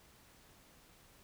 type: silence
effects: pink hiss -63 dBFS RMS until 1.23 s